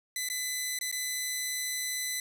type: tone with dropouts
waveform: 10% pulse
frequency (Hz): 2007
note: B6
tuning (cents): +27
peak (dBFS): -22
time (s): 0.16-2.2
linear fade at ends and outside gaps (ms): 2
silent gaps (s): 0.288-0.299 / 0.789-0.811 / 0.915-0.925
effects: none